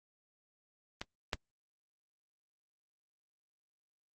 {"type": "clicks", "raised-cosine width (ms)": 0.2, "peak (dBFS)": [-20, -14], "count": 2, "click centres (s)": [1.015, 1.332], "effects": ["Opus 24 kbps"]}